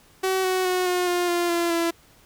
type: tone with pitch steps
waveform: sawtooth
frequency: 378.2 / 371.9 / 365.7 / 359.7 / 353.7 / 347.8 / 342 / 336.4 Hz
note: F#4 / F#4 / F#4 / F#4 / F4 / F4 / F4 / E4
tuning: +38 / +9 / -20 / -49 / +22 / -7 / -36 / +35 cents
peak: -17 dBFS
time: 0.23-1.91 s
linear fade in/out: 10 ms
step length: 210 ms
effects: pink hiss -55 dBFS RMS until 2.25 s